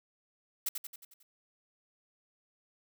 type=noise with echo; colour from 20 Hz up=blue; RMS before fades=-32 dBFS; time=0.66-0.69 s; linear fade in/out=5 ms; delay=90 ms; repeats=6; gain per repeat=-5 dB; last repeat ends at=1.23 s; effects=none